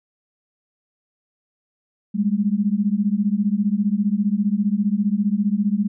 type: beating tone pair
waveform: sine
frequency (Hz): 197.7 / 212.7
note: G3 / G#3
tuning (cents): +15 / +42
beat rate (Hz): 15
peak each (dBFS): -20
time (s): 2.14-5.88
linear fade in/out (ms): 20
effects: none